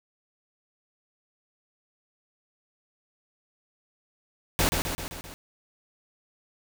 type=noise with echo; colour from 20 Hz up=pink; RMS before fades=-23 dBFS; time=4.59-4.69 s; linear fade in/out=0 ms; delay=130 ms; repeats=5; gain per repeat=-4 dB; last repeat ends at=5.34 s; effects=none